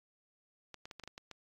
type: clicks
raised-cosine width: 0.2 ms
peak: -29 dBFS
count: 8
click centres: 0.743 / 0.855 / 0.912 / 0.997 / 1.037 / 1.076 / 1.179 / 1.313 s
effects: AAC 32 kbps